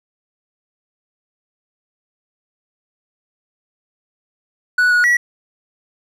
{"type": "tone with pitch steps", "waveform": "triangle", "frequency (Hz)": [1476, 1457, 1933], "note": ["F#6", "F#6", "B6"], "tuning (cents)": [-5, -27, -38], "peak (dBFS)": -9, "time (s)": [4.78, 5.17], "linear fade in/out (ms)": 5, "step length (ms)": 130, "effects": []}